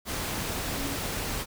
sine tone in noise, 277.2 Hz, C#4, in tune, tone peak -35 dBFS, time 0.73-1 s, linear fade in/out 50 ms, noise pink, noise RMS -32 dBFS, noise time 0.05-1.46 s, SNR -6 dB, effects none

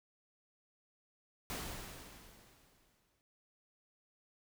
pink noise with exponential decay, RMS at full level -40 dBFS, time 1.5-3.21 s, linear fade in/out 0 ms, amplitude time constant 370 ms, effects none

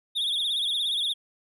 triangle tone with vibrato, 3507 Hz, A7, 6 cents flat, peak -23 dBFS, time 0.15-1.14 s, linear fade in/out 20 ms, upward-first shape triangle, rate 17 Hz, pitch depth 140 cents each way, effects none

